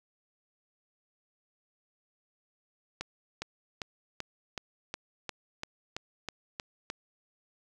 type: accelerating click train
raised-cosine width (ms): 0.2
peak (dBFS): -18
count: 12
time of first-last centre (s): 3.01-6.901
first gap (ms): 410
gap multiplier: 0.97
effects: none